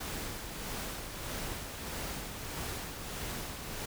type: noise with tremolo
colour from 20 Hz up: pink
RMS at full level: -38 dBFS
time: 0-3.86 s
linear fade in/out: 10 ms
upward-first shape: sine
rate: 1.6 Hz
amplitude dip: 40%
effects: none